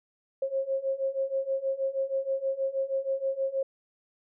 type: beating tone pair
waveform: sine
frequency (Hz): 535 / 541.3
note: C5 / C#5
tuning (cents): +38 / -41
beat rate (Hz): 6.3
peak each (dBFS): -31 / -29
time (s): 0.42-3.63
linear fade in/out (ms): 5
effects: none